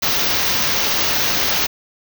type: band-stop noise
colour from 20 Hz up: white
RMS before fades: -18 dBFS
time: 0.02-1.67 s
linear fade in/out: 10 ms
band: 6500 to 15000 Hz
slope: 96 dB/octave
effects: none